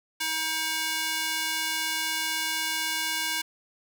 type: tone with high-pass filter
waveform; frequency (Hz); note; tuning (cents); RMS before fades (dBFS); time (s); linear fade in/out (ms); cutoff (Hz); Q
square; 318; D#4; +38; -29; 0.2-3.42; 10; 1800; 0.74
effects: none

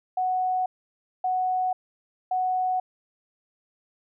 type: tone bursts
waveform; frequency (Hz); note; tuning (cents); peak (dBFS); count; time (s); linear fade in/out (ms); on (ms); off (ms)
sine; 740; F#5; 0; -22; 3; 0.17-2.8; 5; 490; 580
effects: none

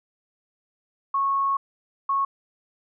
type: tone bursts at uneven times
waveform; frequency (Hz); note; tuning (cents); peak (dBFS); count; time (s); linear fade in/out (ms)
sine; 1100; C#6; -14; -20; 2; 1.14-1.57 / 2.09-2.25; 5
effects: none

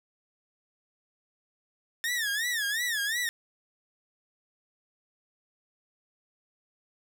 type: tone with vibrato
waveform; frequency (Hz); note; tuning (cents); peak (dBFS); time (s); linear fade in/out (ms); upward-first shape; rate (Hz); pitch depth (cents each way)
sawtooth; 1786; A6; +25; -24; 2.04-3.29; 0; sine; 2.8; 170
effects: none

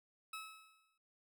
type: tone with exponential decay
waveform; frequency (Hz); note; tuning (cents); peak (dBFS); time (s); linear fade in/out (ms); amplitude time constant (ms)
20% pulse; 1295; E6; -31; -37; 0.33-0.98; 5; 140
effects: none

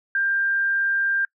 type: tone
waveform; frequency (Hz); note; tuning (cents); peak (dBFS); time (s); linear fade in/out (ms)
sine; 1591; G6; +25; -19; 0.15-1.25; 2
effects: noise-tail reverb RT60 0.1 s tail -25 dB re dry

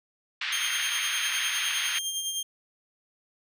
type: band-pass noise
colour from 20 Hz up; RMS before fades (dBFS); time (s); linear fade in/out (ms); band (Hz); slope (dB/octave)
pink; -31; 0.41-1.99; 5; 1600 to 3700; 24
type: tone with tremolo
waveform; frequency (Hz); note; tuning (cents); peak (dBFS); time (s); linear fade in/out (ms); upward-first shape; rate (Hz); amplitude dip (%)
20% pulse; 3194; G7; +32; -22; 0.52-2.43; 5; sine; 9.8; 45
effects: none

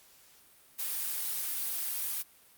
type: noise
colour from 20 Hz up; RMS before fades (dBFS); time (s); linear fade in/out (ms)
blue; -34; 0.78-2.23; 20
effects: white hiss -60 dBFS RMS until 2.57 s + Opus 48 kbps

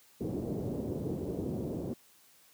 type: low-pass noise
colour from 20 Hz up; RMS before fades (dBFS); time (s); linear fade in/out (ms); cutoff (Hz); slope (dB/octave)
white; -35; 0.2-1.94; 10; 430; 24
effects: white hiss -62 dBFS RMS until 2.53 s + high-pass 80 Hz 12 dB/octave

